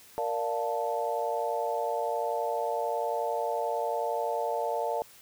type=chord; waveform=sine; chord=Bb major seventh; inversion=none; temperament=equal; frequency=466.2 / 587.3 / 698.5 / 880 Hz; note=Bb4 / D5 / F5 / A5; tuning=0 / 0 / 0 / 0 cents; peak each=-33 dBFS; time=0.18-5.02 s; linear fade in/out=0 ms; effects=white hiss -54 dBFS RMS until 5.21 s